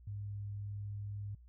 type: tone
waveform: sine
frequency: 102.1 Hz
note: G#2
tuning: 29 cents flat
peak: -39 dBFS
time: 0.07-1.35 s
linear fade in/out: 5 ms
effects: added 60 Hz sine -55 dBFS peak until 1.48 s